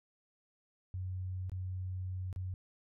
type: tone with dropouts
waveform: sine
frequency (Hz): 92.5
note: F#2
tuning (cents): 0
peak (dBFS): -36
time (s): 0.94-2.54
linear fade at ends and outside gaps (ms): 0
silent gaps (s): 1.496-1.518 / 2.328-2.361
effects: none